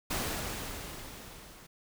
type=noise with level ramp; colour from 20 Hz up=pink; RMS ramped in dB=-32 to -53 dBFS; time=0.1-1.67 s; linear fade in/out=10 ms; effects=none